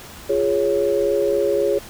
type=chord; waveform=sine; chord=Db major; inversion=first; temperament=equal with one note detuned; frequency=349.2 / 413.2 / 554.4 Hz; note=F4 / Ab4 / Db5; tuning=0 / -9 / 0 cents; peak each=-24 / -19 / -20 dBFS; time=0.29-1.79 s; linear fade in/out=10 ms; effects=pink hiss -39 dBFS RMS until 1.89 s